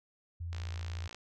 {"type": "tone", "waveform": "sine", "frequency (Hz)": 85, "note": "F2", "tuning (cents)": -46, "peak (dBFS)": -36, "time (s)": [0.4, 1.08], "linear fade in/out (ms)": 10}
{"type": "click train", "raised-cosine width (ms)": 0.2, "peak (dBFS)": -28, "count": 36, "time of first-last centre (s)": [0.53, 1.146], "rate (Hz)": 56.8}
{"effects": []}